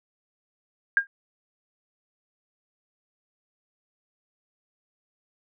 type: tone with exponential decay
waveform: sine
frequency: 1613 Hz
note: G6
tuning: 49 cents sharp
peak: -12 dBFS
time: 0.97-1.07 s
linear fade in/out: 1 ms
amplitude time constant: 20 ms
effects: none